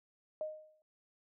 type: tone with exponential decay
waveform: sine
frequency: 619 Hz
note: D#5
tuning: 9 cents flat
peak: -33 dBFS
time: 0.41-0.82 s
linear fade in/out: 1 ms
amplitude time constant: 88 ms
effects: none